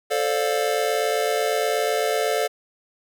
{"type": "chord", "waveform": "square", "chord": "D minor seventh", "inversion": "second", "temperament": "just", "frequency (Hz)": [440.5, 528.6, 587.3, 704.8], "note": ["A4", "C5", "D5", "F5"], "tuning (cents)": [2, 18, 0, 16], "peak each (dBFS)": [-25, -29, -27, -27], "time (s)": [0.1, 2.48], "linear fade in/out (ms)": 20, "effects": []}